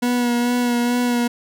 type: tone with vibrato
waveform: 40% pulse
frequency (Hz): 242.3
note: B3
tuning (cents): -33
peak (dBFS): -16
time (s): 0.02-1.28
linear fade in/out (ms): 10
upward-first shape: sine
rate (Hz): 2.3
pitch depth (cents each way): 21
effects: none